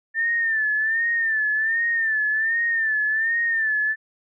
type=tone with vibrato; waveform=sine; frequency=1787 Hz; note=A6; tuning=26 cents sharp; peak=-19 dBFS; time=0.14-3.96 s; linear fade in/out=50 ms; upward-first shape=sine; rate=1.3 Hz; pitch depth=74 cents each way; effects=none